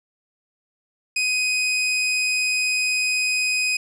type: tone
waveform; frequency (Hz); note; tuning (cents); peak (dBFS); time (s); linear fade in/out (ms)
sawtooth; 2504; D#7; +10; -16; 1.16-3.77; 5
effects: resampled to 22050 Hz + 9-bit